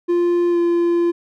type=tone with pitch glide; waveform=triangle; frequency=348.3 to 343.7 Hz; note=F4 to F4; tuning=-5 to -28 cents; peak=-12 dBFS; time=0.08-1.12 s; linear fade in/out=20 ms; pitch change=-23 cents; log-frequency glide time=0.5-0.58 s; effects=none